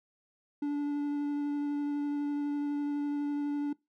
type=tone with vibrato; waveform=triangle; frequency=289.7 Hz; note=D4; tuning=24 cents flat; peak=-27 dBFS; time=0.62-3.73 s; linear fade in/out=5 ms; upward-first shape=sine; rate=12 Hz; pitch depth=9 cents each way; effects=noise-tail reverb RT60 0.2 s tail -22 dB re dry